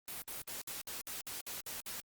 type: noise bursts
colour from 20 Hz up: white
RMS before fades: -43 dBFS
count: 10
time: 0.08-2.002 s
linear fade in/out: 0 ms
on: 140 ms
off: 58 ms
effects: Opus 32 kbps